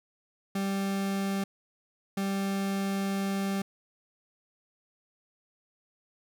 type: tone bursts at uneven times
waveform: 40% pulse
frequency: 196 Hz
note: G3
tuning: in tune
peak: -27 dBFS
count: 2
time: 0.55-1.44 / 2.17-3.62 s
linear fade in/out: 5 ms
effects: none